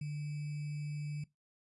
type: tone with sample-and-hold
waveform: sine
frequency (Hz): 147.8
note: D3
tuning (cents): +11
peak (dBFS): -36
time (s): 0.01-1.24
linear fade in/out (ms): 5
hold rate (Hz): 2450
effects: noise-tail reverb RT60 0.2 s tail -21 dB re dry + resampled to 24000 Hz